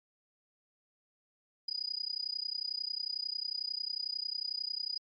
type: tone with amplitude modulation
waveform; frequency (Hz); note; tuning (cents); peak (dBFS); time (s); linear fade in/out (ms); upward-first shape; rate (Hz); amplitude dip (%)
sine; 4930; D#8; -17; -30; 1.68-4.98; 5; sine; 31.1; 100
effects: MP3 48 kbps